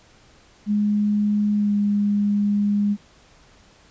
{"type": "tone with pitch glide", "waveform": "sine", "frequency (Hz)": [207.8, 204.8], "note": ["G#3", "G#3"], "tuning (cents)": [1, -24], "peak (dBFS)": -17, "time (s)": [0.66, 2.97], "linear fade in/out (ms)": 50, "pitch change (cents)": -25, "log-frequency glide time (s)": [1.56, 1.73], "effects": ["pink hiss -53 dBFS RMS until 3.9 s", "resampled to 16000 Hz"]}